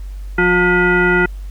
sine tone with frequency modulation, 895 Hz, A5, 29 cents sharp, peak -10 dBFS, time 0.38-1.26 s, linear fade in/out 5 ms, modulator 536 Hz, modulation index 2, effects added 48 Hz sine -25 dBFS peak until 1.5 s + pink hiss -50 dBFS RMS until 1.5 s

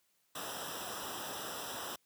pink noise with comb filter, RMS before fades -42 dBFS, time 0.35-1.96 s, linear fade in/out 5 ms, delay 0.45 ms, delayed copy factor -0.9, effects white hiss -75 dBFS RMS until 2.05 s + high-pass 80 Hz 12 dB/octave

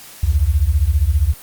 sine beating tone pair, 66 / 81 Hz, C2 / E2, +16 / -30 cents, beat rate 15 Hz, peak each -15 dBFS, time 0.23-1.34 s, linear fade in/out 5 ms, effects white hiss -39 dBFS RMS until 1.42 s + Opus 48 kbps

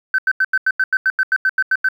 sine tone bursts, 1534 Hz, G6, 38 cents flat, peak -11 dBFS, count 14, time 0.14-1.887 s, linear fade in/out 2 ms, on 44 ms, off 87 ms, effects tanh soft clip ceiling -8 dBFS + 8-bit

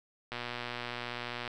click train, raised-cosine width 0.3 ms, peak -21 dBFS, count 141, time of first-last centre 0.32-1.477 s, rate 121 Hz, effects none

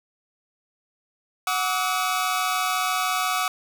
sawtooth tone cluster, 736 / 1147 / 1281 Hz, F#5 / D6 / E6, -9 / -41 / -50 cents, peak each -23 dBFS, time 1.47-3.48 s, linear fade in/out 2 ms, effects none

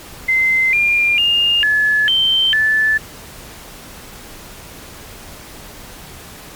sine tone with pitch steps, 2070 / 2401 / 2823 / 1714 / 3115 / 1746 Hz, C7 / D7 / F7 / A6 / G7 / A6, -19 / +38 / +18 / -46 / -12 / -14 cents, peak -11 dBFS, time 0.28-2.98 s, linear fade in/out 10 ms, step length 450 ms, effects pink hiss -36 dBFS RMS until 6.55 s + MP3 96 kbps

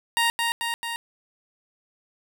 15% pulse tone with echo, 932.3 Hz, A#5, in tune, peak -13 dBFS, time 0.17-0.3 s, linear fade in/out 0 ms, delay 220 ms, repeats 3, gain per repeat -3 dB, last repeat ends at 0.96 s, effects none

